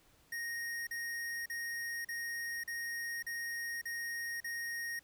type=tone bursts; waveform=square; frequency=1864.7 Hz; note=A#6; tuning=in tune; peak=-38 dBFS; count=8; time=0.32-4.993 s; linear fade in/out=5 ms; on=550 ms; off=39 ms; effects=pink hiss -67 dBFS RMS until 5.03 s